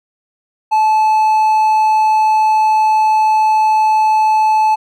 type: tone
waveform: triangle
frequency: 867 Hz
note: A5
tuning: 26 cents flat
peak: -7 dBFS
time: 0.71-4.76 s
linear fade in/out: 20 ms
effects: none